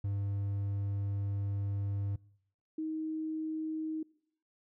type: tone pair in turn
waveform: triangle / sine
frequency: 100 / 314.9 Hz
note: G2 / D#4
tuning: +35 / +21 cents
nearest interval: octave + minor sixth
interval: 1986 cents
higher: second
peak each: -29 / -33 dBFS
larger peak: first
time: 0.04-2.16 / 2.78-4.03 s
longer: first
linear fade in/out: 5 ms
effects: noise-tail reverb RT60 0.7 s tail -24 dB re dry